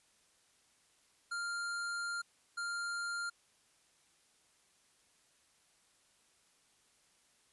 square tone bursts at uneven times, 1396.9 Hz, F6, in tune, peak -37 dBFS, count 2, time 1.31-2.22 / 2.57-3.3 s, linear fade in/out 10 ms, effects white hiss -70 dBFS RMS until 7.52 s + resampled to 24000 Hz

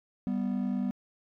triangle tone pair together, 195.7 / 246.6 Hz, G3 / B3, -3 / -2 cents, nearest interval major third, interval 401 cents, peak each -28 dBFS, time 0.27-0.91 s, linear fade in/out 0 ms, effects tanh soft clip ceiling -20 dBFS

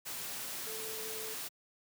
sine tone in noise, 440 Hz, A4, in tune, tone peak -45 dBFS, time 0.66-1.35 s, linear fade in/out 20 ms, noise white, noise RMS -41 dBFS, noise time 0.05-1.49 s, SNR -7 dB, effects high-pass 100 Hz 12 dB/octave

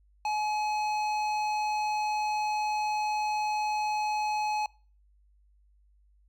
triangle tone with hard clipping, 848 Hz, G#5, 36 cents sharp, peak -29 dBFS, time 0.25-4.66 s, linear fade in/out 2 ms, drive 16 dB, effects noise-tail reverb RT60 0.4 s tail -24 dB re dry + added 50 Hz sine -60 dBFS peak until 6.28 s

